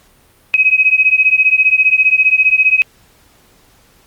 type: beating tone pair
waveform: sine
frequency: 2528 / 2543 Hz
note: D#7 / D#7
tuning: +27 / +37 cents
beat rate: 15 Hz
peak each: -11 dBFS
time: 0.54-2.82 s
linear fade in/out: 0 ms
effects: pink hiss -50 dBFS RMS until 4.06 s + Opus 48 kbps